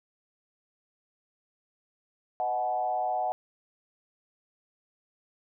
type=tone with frequency modulation; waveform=sine; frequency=740 Hz; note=F#5; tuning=in tune; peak=-26 dBFS; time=2.4-3.32 s; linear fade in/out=0 ms; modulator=116 Hz; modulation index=0.91; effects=none